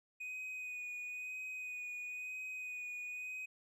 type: tone with vibrato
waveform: triangle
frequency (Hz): 2489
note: D#7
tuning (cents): 0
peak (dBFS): -40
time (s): 0.2-3.46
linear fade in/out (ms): 10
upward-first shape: sine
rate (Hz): 1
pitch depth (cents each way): 20
effects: none